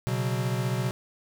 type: chord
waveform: square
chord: B suspended second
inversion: none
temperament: equal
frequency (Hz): 123.47 / 138.59 / 185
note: B2 / C#3 / F#3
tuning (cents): 0 / 0 / 0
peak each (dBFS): -28 / -33 / -34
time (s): 0.07-0.91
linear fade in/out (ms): 0
effects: none